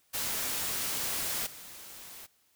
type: noise with level steps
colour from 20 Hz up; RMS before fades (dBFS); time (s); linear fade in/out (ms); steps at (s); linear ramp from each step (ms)
white; -33 / -47; 0.13-2.27; 20; 1.46; 10
effects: white hiss -69 dBFS RMS until 2.55 s